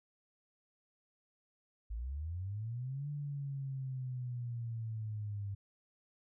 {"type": "linear two-way sweep", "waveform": "sine", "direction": "up then down", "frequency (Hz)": [50.9, 146.83, 98.9], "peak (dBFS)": -37, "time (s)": [1.9, 5.55], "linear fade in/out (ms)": 10, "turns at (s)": 3.09, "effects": []}